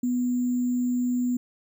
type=tone with sample-and-hold; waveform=sine; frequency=246.9 Hz; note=B3; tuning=in tune; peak=-22 dBFS; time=0.03-1.37 s; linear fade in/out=5 ms; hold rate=7350 Hz; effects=none